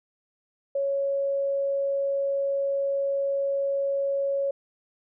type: tone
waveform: sine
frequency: 554.4 Hz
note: C#5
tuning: in tune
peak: -23 dBFS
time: 0.75-4.51 s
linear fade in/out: 5 ms
effects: none